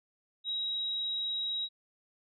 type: tone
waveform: sine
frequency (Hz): 3831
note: A#7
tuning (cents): +47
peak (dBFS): -31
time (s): 0.44-1.69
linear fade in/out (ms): 50
effects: none